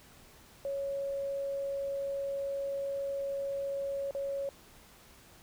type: tone with dropouts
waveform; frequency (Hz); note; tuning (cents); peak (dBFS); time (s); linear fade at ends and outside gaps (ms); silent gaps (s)
sine; 554.4; C#5; 0; -32; 0.65-4.49; 1; 4.109-4.149
effects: pink hiss -57 dBFS RMS until 5.42 s